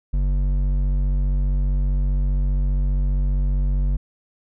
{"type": "tone with hard clipping", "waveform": "sine", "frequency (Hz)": 47.57, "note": "F#1", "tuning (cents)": 49, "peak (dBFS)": -19, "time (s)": [0.13, 3.97], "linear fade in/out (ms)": 10, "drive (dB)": 8, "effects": []}